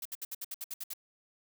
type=noise bursts; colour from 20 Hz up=blue; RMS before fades=-39 dBFS; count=10; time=0.02-0.936 s; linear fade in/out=5 ms; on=34 ms; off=64 ms; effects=none